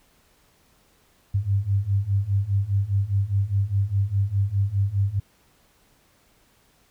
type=beating tone pair; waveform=sine; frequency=96.6 / 101.5 Hz; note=G2 / G#2; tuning=-25 / -39 cents; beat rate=4.9 Hz; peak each=-24 / -22 dBFS; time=1.34-5.2 s; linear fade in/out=10 ms; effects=pink hiss -61 dBFS RMS until 6.9 s